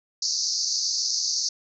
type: band-pass noise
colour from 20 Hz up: pink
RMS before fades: -26 dBFS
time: 0.22-1.49 s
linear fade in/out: 5 ms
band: 4400 to 6400 Hz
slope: 96 dB/octave
effects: none